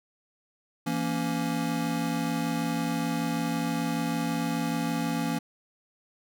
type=chord; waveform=square; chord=A# diminished; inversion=second; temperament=just; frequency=167.82 / 233.1 / 279.7 Hz; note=E3 / A#3 / C#4; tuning=+31 / 0 / +16 cents; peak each=-32 dBFS; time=0.86-5.39 s; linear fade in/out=10 ms; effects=none